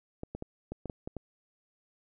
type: clicks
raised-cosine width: 2 ms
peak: -24 dBFS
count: 8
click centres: 0.234 / 0.35 / 0.424 / 0.72 / 0.857 / 0.898 / 1.075 / 1.167 s
effects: none